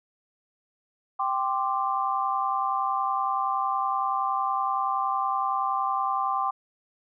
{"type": "chord", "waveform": "sine", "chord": "G suspended fourth", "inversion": "none", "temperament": "just", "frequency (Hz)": [784, 1045.3, 1176], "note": ["G5", "C6", "D6"], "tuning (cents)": [0, -2, 2], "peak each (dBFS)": -28, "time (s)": [1.19, 6.51], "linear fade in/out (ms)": 10, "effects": []}